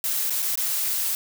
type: noise with dropouts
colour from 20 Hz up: blue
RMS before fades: -25 dBFS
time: 0.04-1.15 s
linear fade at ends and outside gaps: 1 ms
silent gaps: 0.298-0.304 / 0.421-0.425 / 0.556-0.574 s
effects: none